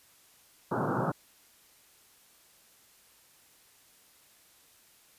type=band-pass noise; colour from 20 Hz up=pink; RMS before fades=-30 dBFS; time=0.71-1.12 s; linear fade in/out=10 ms; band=110 to 1500 Hz; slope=96 dB/octave; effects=white hiss -61 dBFS RMS until 5.18 s + resampled to 32000 Hz